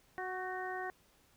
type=harmonic tone with a mistuned harmonic; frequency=370 Hz; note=F#4; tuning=in tune; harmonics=1 / 2 / 3 / 4 / 5; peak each=-43 / -41 / -47 / -46 / -44 dBFS; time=0.18-0.9 s; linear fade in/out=0 ms; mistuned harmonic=4; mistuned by=+35 cents; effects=pink hiss -68 dBFS RMS until 1.36 s